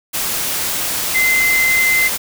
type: tone in noise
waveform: sine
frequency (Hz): 2068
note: C7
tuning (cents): -21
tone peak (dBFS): -12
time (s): 1.14-2.09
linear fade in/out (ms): 20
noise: white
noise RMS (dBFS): -20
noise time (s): 0.13-2.18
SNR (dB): +5
effects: none